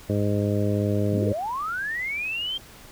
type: harmonic tone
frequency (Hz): 102.7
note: G#2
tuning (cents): -19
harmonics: 1 / 2 / 3 / 4 / 5 / 6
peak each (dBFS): -24 / -27 / -29 / -30 / -31 / -32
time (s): 0.09-1.33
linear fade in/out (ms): 10
type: linear sweep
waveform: sine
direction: up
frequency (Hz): 132.6 to 3200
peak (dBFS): -26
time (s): 1.12-2.58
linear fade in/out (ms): 10
effects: pink hiss -47 dBFS RMS until 2.91 s